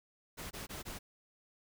pink noise bursts, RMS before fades -44 dBFS, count 4, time 0.37-0.99 s, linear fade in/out 20 ms, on 140 ms, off 20 ms, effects none

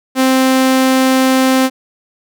sawtooth tone, 261.6 Hz, C4, in tune, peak -5 dBFS, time 0.15-1.7 s, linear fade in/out 50 ms, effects none

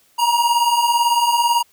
square beating tone pair, 932.3 / 950.3 Hz, A#5 / A#5, 0 / +33 cents, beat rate 18 Hz, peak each -21 / -16 dBFS, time 0.18-1.63 s, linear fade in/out 20 ms, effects white hiss -57 dBFS RMS until 1.72 s

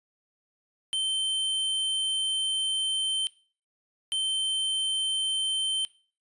square tone bursts at uneven times, 3102 Hz, G7, 19 cents flat, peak -26 dBFS, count 2, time 0.93-3.27 / 4.12-5.85 s, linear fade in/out 0 ms, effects noise-tail reverb RT60 0.4 s tail -20 dB re dry + resampled to 24000 Hz

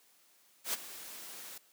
white noise with ADSR envelope, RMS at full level -32 dBFS, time 0.64-1.58 s, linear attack 95 ms, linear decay 21 ms, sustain -15 dB, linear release 5 ms, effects white hiss -66 dBFS RMS until 1.72 s + high-pass 200 Hz 12 dB/octave

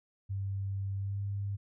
sine tone with pitch glide, 98 to 100.06 Hz, G2 to G2, 0 to +36 cents, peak -32 dBFS, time 0.29-1.57 s, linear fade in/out 20 ms, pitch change +36 cents, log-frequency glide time 0.97-1.2 s, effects none

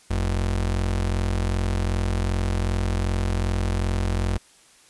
square ring-modulated tone, 69.3 Hz, C#2, in tune, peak -19 dBFS, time 0.1-4.38 s, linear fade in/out 10 ms, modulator 21.3 Hz, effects white hiss -54 dBFS RMS until 4.89 s + resampled to 24000 Hz

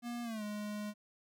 square tone with pitch glide, 238.7 to 209 Hz, A#3 to G#3, +41 to +11 cents, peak -39 dBFS, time 0.02-0.94 s, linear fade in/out 50 ms, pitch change -230 cents, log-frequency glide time 0.23-0.43 s, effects none

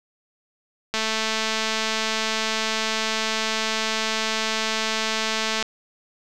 click train, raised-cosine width 0.2 ms, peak -7 dBFS, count 1032, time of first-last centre 0.94-5.626 s, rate 220 Hz, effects none

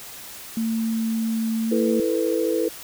sine tone with pitch glide, 224.9 to 226.7 Hz, A3 to A#3, +38 to -48 cents, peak -21 dBFS, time 0.57-2 s, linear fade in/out 2 ms, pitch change +14 cents, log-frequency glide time 1.63-1.71 s
sine chord, E suspended fourth, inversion none, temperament equal, 329.6 / 440 / 493.9 Hz, E4 / A4 / B4, 0 / 0 / 0 cents, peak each -24 dBFS, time 1.71-2.69 s, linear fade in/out 10 ms
effects white hiss -39 dBFS RMS until 2.83 s

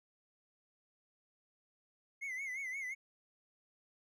triangle tone with vibrato, 2105 Hz, C7, 10 cents sharp, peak -37 dBFS, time 2.21-2.95 s, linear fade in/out 20 ms, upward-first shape sine, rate 5.7 Hz, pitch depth 100 cents each way, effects none

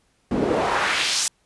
pink noise with band-pass filter sweep, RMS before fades -22 dBFS, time 0.31-1.28 s, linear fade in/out 2 ms, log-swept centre 220 to 7700 Hz, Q 1.4, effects pink hiss -65 dBFS RMS until 1.45 s + resampled to 24000 Hz

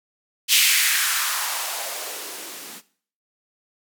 violet noise with band-pass filter sweep, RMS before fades -23 dBFS, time 0.48-2.82 s, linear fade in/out 50 ms, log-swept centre 2900 to 210 Hz, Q 2.2, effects noise-tail reverb RT60 0.5 s tail -18 dB re dry

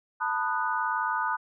sine chord, B dominant seventh, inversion third, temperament just, 889 / 987.8 / 1234.7 / 1481.6 Hz, A5 / B5 / D#6 / F#6, +18 / 0 / -14 / +2 cents, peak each -31 dBFS, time 0.2-1.37 s, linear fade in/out 20 ms, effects none

